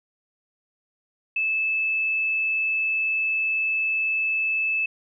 sine tone, 2618 Hz, E7, 13 cents flat, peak -21 dBFS, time 1.36-4.86 s, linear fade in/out 5 ms, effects none

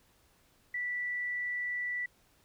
sine tone, 1964 Hz, B6, 10 cents flat, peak -32 dBFS, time 0.74-2.06 s, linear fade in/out 5 ms, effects pink hiss -67 dBFS RMS until 2.44 s

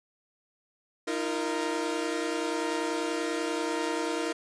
sawtooth chord, Eb suspended second, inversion none, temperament equal with one note detuned, 311.1 / 341.4 / 466.2 Hz, Eb4 / F4 / Bb4, 0 / -39 / 0 cents, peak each -29 dBFS, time 1.07-4.33 s, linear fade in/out 10 ms, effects resampled to 22050 Hz

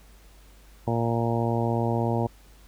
harmonic tone, 116.54 Hz, A#2, in tune, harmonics 1 / 2 / 3 / 4 / 5 / 6 / 7 / 8, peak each -26 / -29 / -31 / -32 / -33 / -34 / -34 / -35 dBFS, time 0.87-2.27 s, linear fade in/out 5 ms, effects added 50 Hz sine -50 dBFS peak until 2.67 s + pink hiss -57 dBFS RMS until 2.67 s

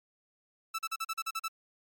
sawtooth tone bursts, 1318.5 Hz, E6, in tune, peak -28 dBFS, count 9, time 0.74-1.483 s, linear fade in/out 10 ms, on 47 ms, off 40 ms, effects MP3 96 kbps

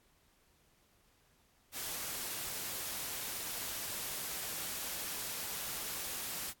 white noise, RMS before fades -40 dBFS, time 1.72-6.54 s, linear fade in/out 50 ms, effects pink hiss -70 dBFS RMS until 6.6 s + AAC 64 kbps

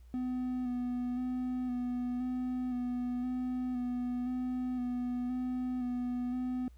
triangle tone with vibrato, 249.3 Hz, B3, 16 cents sharp, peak -30 dBFS, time 0.14-6.68 s, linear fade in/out 0 ms, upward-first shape square, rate 0.97 Hz, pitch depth 19 cents each way, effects added 60 Hz sine -52 dBFS peak until 6.77 s + pink hiss -72 dBFS RMS until 6.77 s

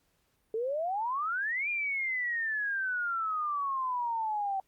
sine exponential two-way sweep, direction up then down, 430 to 2434 to 765 Hz, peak -29 dBFS, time 0.54-4.6 s, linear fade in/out 2 ms, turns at 1.69 s, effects pink hiss -73 dBFS RMS until 4.67 s + Opus 48 kbps

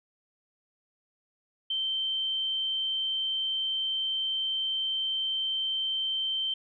sine tone, 3115 Hz, G7, 12 cents flat, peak -27 dBFS, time 1.7-6.54 s, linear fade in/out 5 ms, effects none

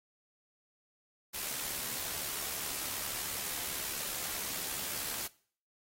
white noise with amplitude modulation, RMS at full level -36 dBFS, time 1.33-5.28 s, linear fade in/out 20 ms, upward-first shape sine, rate 72.2 Hz, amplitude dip 40%, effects noise-tail reverb RT60 0.5 s tail -21 dB re dry + AAC 48 kbps

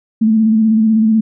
sine tone with vibrato, 220 Hz, A3, in tune, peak -8 dBFS, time 0.21-1.21 s, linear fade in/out 10 ms, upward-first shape square, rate 16 Hz, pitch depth 32 cents each way, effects none

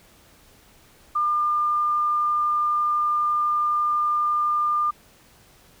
sine tone, 1202 Hz, D6, 40 cents sharp, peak -19 dBFS, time 1.15-4.91 s, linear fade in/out 10 ms, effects pink hiss -54 dBFS RMS until 5.8 s

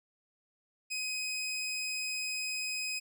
20% pulse tone, 2517 Hz, D#7, 19 cents sharp, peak -29 dBFS, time 0.9-3 s, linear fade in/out 20 ms, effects none

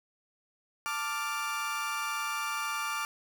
30% pulse chord, D minor, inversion second, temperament equal with one note detuned, 885.6 / 1174.7 / 1396.9 Hz, A5 / D6 / F6, +11 / 0 / 0 cents, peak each -37 / -31 / -34 dBFS, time 0.86-3.05 s, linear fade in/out 0 ms, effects none

